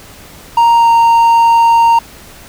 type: tone with pitch glide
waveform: triangle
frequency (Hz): 932.3 to 925.3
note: A#5 to A#5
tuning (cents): 0 to -13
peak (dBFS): -3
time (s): 0.57-1.99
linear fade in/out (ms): 5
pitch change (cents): -13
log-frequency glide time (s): 0.76-0.89
effects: pink hiss -36 dBFS RMS until 2.48 s